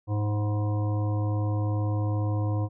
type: harmonic tone with a mistuned harmonic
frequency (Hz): 104.4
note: G#2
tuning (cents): +10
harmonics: 1 / 3 / 5 / 7 / 9 / 10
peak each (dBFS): -24 / -34 / -38 / -41 / -43 / -44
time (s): 0.07-2.69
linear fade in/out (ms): 50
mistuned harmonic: 9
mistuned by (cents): +40
effects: none